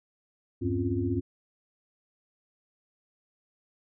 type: tone cluster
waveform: sine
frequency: 81 / 100.3 / 258.8 / 274.5 / 349.6 Hz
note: E2 / G2 / C4 / C#4 / F4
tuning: -30 / +40 / -19 / -17 / +2 cents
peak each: -37 / -30 / -33 / -32 / -32 dBFS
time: 0.61-1.21 s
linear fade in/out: 20 ms
effects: none